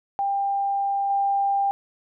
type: tone with level steps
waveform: sine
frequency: 795 Hz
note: G5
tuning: 24 cents sharp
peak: -21 / -19 dBFS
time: 0.19-1.71 s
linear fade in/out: 0 ms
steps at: 1.1 s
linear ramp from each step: 2 ms
effects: none